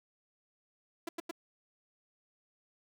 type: tone bursts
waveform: sawtooth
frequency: 335.5 Hz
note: E4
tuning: 31 cents sharp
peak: -32 dBFS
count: 3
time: 1.07-1.312 s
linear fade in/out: 5 ms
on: 20 ms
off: 91 ms
effects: none